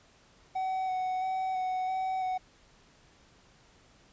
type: tone with vibrato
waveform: triangle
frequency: 749 Hz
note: F#5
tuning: 21 cents sharp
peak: -27 dBFS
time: 0.55-2.38 s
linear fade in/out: 10 ms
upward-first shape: square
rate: 1.5 Hz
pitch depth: 13 cents each way
effects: pink hiss -61 dBFS RMS until 4.12 s + resampled to 16000 Hz